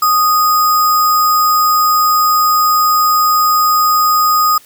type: tone with sample-and-hold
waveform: sine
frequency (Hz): 1240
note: D#6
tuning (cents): -6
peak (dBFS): -8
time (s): 0.02-4.58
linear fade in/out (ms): 5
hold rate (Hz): 6300
effects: white hiss -44 dBFS RMS until 4.65 s